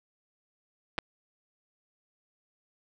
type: clicks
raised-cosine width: 0.3 ms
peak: -17 / -12 dBFS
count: 2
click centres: 0.981 / 0.987 s
effects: none